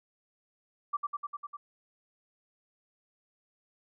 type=tone with echo; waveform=sine; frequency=1165 Hz; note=D6; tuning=14 cents flat; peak=-27 dBFS; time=0.93-0.97 s; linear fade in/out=10 ms; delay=100 ms; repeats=6; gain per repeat=-2 dB; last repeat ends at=1.57 s; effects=none